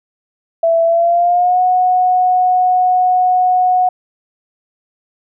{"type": "tone with pitch glide", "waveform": "sine", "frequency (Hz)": [664, 732.5], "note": ["E5", "F#5"], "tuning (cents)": [12, -18], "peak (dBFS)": -9, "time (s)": [0.63, 3.89], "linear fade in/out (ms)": 5, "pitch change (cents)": 170, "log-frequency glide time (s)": [0.84, 1.61], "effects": []}